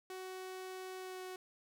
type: tone with pitch glide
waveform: sawtooth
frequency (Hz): 373.5 to 370.5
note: F#4 to F#4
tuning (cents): +16 to +2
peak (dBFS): -40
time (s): 0.1-1.36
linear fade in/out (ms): 2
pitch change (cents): -14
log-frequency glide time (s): 0.97-1.22
effects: none